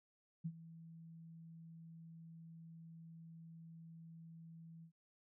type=tone with ADSR envelope; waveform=sine; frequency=164.3 Hz; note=E3; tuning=5 cents flat; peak=-37 dBFS; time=0.44-4.92 s; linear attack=18 ms; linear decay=57 ms; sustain=-16 dB; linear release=88 ms; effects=none